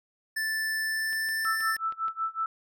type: tone with pitch glide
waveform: square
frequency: 1760 to 1776.3 Hz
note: A6 to A6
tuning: 0 to +16 cents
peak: -28 dBFS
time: 0.36-1.77 s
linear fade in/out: 10 ms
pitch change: +16 cents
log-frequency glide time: 0.83-1.52 s
type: click train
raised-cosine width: 0.3 ms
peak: -31 dBFS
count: 7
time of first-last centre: 1.13-2.082 s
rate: 6.3 Hz
type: tone with tremolo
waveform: sine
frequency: 1321 Hz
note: E6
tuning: 3 cents sharp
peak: -25 dBFS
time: 1.45-2.46 s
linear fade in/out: 2 ms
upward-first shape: sine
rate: 5.4 Hz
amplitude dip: 95%
effects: none